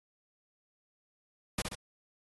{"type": "noise with echo", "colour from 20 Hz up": "pink", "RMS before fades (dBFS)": -32, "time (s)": [1.58, 1.62], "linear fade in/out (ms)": 5, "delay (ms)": 66, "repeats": 2, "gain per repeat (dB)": -5, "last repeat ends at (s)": 1.752, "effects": ["AAC 32 kbps"]}